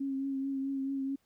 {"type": "tone with vibrato", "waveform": "sine", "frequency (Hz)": 271.6, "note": "C#4", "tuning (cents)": -35, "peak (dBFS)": -31, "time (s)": [0, 1.16], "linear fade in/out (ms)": 10, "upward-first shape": "triangle", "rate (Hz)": 4.6, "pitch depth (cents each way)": 28, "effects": ["pink hiss -74 dBFS RMS until 1.25 s"]}